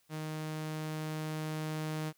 sawtooth tone with level ramp, 155.56 Hz, D#3, in tune, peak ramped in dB -33 to -30 dBFS, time 0.09-2.13 s, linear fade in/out 50 ms, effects white hiss -71 dBFS RMS until 2.17 s

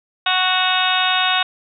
harmonic tone with a mistuned harmonic, 370 Hz, F#4, in tune, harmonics 2 / 3 / 4 / 5 / 6 / 7 / 8 / 9 / 10, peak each -22 / -23 / -22 / -29 / -29 / -24 / -24 / -28 / -21 dBFS, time 0.26-1.43 s, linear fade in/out 5 ms, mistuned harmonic 8, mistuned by -28 cents, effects none

